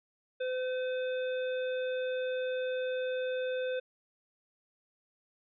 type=harmonic tone; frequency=510 Hz; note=C5; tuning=44 cents flat; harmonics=1 / 3 / 5 / 7; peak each=-31 / -42 / -47 / -48 dBFS; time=0.4-3.8 s; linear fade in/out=10 ms; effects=none